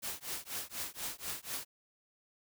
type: noise with tremolo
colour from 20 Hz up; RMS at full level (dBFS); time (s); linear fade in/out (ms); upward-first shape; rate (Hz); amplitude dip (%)
white; -37; 0.02-1.65; 20; triangle; 4.1; 100
effects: none